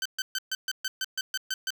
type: tone bursts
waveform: 15% pulse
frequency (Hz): 1538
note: G6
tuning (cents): -33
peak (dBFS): -21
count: 11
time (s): 0.02-1.705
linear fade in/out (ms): 2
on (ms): 35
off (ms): 130
effects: none